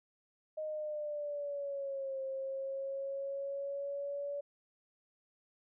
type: linear two-way sweep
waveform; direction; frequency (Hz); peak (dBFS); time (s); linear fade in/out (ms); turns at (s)
sine; down then up; 622.3 to 533 to 572; -36; 0.57-4.41; 10; 2.21
effects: none